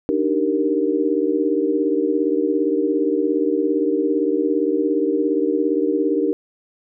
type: chord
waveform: sine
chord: Eb major seventh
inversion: third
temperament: equal with one note detuned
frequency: 293.7 / 311.1 / 389.1 / 466.2 Hz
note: D4 / Eb4 / G4 / Bb4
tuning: 0 / 0 / -13 / 0 cents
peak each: -22 dBFS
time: 0.09-6.33 s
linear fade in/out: 0 ms
effects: none